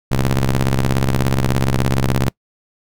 sawtooth ring-modulated tone, 67 Hz, C2, 42 cents sharp, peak -7 dBFS, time 0.11-2.29 s, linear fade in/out 5 ms, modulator 58.6 Hz, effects noise-tail reverb RT60 0.1 s tail -25 dB re dry

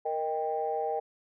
sine chord, Eb major, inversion second, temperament equal with one note detuned, 466.2 / 622.3 / 791.3 Hz, Bb4 / Eb5 / G5, 0 / 0 / +16 cents, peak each -32 / -34 / -31 dBFS, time 0.05-1 s, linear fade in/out 10 ms, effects tanh soft clip ceiling -19 dBFS

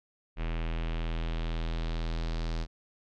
square tone with low-pass filter sweep, 41.05 Hz, E1, 6 cents flat, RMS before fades -32 dBFS, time 0.36-2.67 s, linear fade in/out 50 ms, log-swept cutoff 2600 to 4800 Hz, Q 2.2, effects none

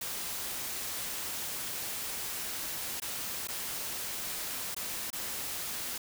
white noise with dropouts, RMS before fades -37 dBFS, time 0.01-5.98 s, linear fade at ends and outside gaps 5 ms, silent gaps 3.001-3.019 / 3.474-3.484 / 4.747-4.764 / 5.104-5.129 s, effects none

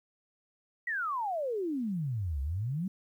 sine exponential two-way sweep, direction down then up, 1970 to 65.41 to 199.2 Hz, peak -30 dBFS, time 0.87-2.88 s, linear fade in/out 5 ms, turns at 2.41 s, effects 11-bit

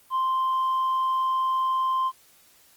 sine tone with tanh clipping, 1045 Hz, C6, 2 cents flat, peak -22 dBFS, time 0.1-2.12 s, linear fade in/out 50 ms, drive 1 dB, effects white hiss -57 dBFS RMS until 2.76 s + Opus 32 kbps

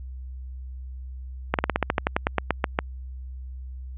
slowing click train, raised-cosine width 0.5 ms, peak -5 dBFS, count 15, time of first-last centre 1.54-2.789 s, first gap 48 ms, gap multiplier 1.09, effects added 64 Hz sine -34 dBFS peak until 3.97 s + resampled to 8000 Hz

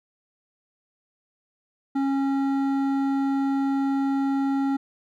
sine tone with hard clipping, 273.8 Hz, C#4, 21 cents flat, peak -23 dBFS, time 1.95-4.77 s, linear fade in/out 10 ms, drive 10 dB, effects none

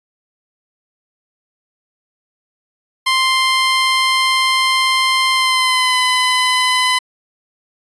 15% pulse tone with pitch glide, 1047 to 1010.8 Hz, C6 to B5, +1 to +40 cents, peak -6 dBFS, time 3.06-6.99 s, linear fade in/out 10 ms, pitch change -61 cents, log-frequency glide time 5.33-5.99 s, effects resampled to 22050 Hz

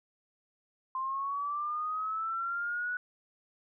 sine linear sweep, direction up, 1041 to 1480 Hz, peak -31 dBFS, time 0.95-2.97 s, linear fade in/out 2 ms, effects none

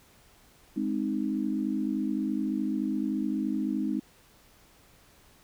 sine chord, Ab major, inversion none, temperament equal, 207.7 / 261.6 / 311.1 Hz, Ab3 / C4 / Eb4, 0 / 0 / 0 cents, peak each -31 dBFS, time 0.76-4 s, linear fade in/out 10 ms, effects pink hiss -59 dBFS RMS until 5.43 s

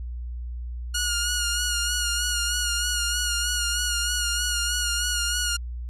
10% pulse tone with vibrato, 1433 Hz, F6, 44 cents sharp, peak -15 dBFS, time 0.94-5.57 s, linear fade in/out 10 ms, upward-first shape sine, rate 3.2 Hz, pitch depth 32 cents each way, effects added 60 Hz sine -30 dBFS peak until 5.89 s + resampled to 32000 Hz

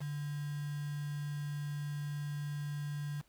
sine tone with quantisation, 146.1 Hz, D3, 9 cents flat, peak -36 dBFS, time 0-3.22 s, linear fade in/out 20 ms, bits 8, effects pink hiss -70 dBFS RMS until 3.28 s

